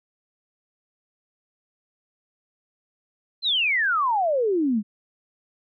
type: exponential sweep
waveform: sine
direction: down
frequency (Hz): 4200 to 196.9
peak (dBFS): -19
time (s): 3.42-4.83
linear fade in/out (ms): 50
effects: none

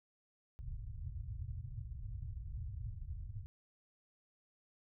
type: low-pass noise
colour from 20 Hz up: white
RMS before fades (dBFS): -44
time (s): 0.59-3.46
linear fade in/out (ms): 0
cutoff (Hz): 120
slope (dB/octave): 48
effects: none

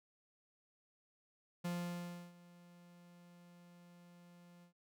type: tone with ADSR envelope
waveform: 45% pulse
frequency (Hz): 174.61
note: F3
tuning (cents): 0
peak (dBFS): -37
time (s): 1.64-4.73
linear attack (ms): 12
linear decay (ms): 670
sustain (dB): -22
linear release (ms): 100
effects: none

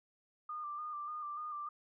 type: tone with vibrato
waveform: sine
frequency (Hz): 1200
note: D6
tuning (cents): +37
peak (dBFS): -39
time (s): 0.49-1.69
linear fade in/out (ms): 5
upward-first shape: square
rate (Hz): 3.4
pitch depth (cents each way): 31
effects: none

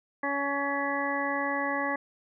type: harmonic tone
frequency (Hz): 281.1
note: C#4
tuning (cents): +24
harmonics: 1 / 2 / 3 / 4 / 6 / 7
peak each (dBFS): -34 / -34 / -34 / -34 / -34 / -34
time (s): 0.23-1.96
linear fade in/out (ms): 5
effects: none

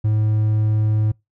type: tone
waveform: triangle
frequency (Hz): 107.6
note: A2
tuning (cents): -38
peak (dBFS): -13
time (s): 0.04-1.12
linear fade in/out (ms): 10
effects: noise-tail reverb RT60 0.2 s tail -25 dB re dry

